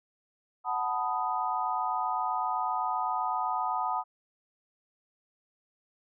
sine chord, B dominant seventh, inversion second, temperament equal, 740 / 880 / 987.8 / 1244.5 Hz, F#5 / A5 / B5 / D#6, 0 / 0 / 0 / 0 cents, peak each -33 dBFS, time 0.64-4.04 s, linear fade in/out 50 ms, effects none

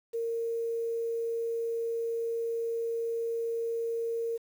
sine tone with quantisation, 461.1 Hz, A#4, 19 cents flat, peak -29 dBFS, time 0.13-4.38 s, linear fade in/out 20 ms, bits 9, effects none

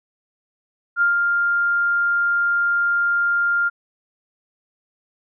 sine tone with ADSR envelope, 1400 Hz, F6, 4 cents sharp, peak -13 dBFS, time 0.96-3.7 s, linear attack 55 ms, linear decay 130 ms, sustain -3 dB, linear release 26 ms, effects none

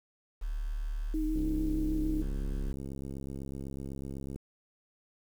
sine tone, 37 Hz, D1, 14 cents sharp, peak -31 dBFS, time 0.41-2.73 s, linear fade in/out 20 ms
sine tone with vibrato, 311.1 Hz, D#4, in tune, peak -30 dBFS, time 1.14-2.22 s, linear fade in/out 2 ms, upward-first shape sine, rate 6.6 Hz, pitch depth 21 cents each way
click train, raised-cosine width 3 ms, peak -28 dBFS, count 205, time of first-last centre 1.36-4.36 s, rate 68 Hz
effects 9-bit

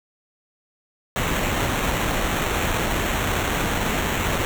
pink noise with sample-and-hold, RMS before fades -23 dBFS, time 1.16-4.45 s, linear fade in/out 0 ms, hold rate 4900 Hz, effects none

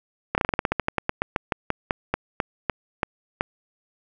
slowing click train, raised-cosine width 0.5 ms, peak -6 dBFS, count 23, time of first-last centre 0.35-3.409 s, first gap 29 ms, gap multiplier 1.13, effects none

